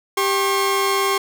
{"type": "tone pair together", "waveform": "sawtooth", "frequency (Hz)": [393.4, 1081], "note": ["G4", "C#6"], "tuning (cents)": [6, -44], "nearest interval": "octave + perfect fourth", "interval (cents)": 1750, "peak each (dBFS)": -16, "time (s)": [0.17, 1.18], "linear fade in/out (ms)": 5, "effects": []}